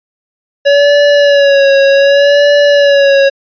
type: tone with vibrato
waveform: square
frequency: 564 Hz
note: C#5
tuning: 30 cents sharp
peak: -5 dBFS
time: 0.65-3.3 s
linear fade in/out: 20 ms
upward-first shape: sine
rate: 0.66 Hz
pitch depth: 43 cents each way
effects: resampled to 11025 Hz